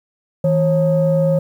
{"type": "tone pair together", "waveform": "sine", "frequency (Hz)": [161.6, 543], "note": ["E3", "C#5"], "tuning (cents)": [-34, -36], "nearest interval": "octave + major sixth", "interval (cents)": 2098, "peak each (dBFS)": -14, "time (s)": [0.44, 1.39], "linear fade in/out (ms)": 5, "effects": ["tanh soft clip ceiling -7 dBFS", "8-bit"]}